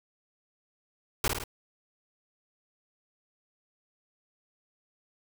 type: noise with echo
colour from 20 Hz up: pink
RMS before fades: -26 dBFS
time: 1.24-1.28 s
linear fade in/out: 2 ms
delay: 53 ms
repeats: 3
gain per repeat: -4 dB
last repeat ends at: 1.439 s
effects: none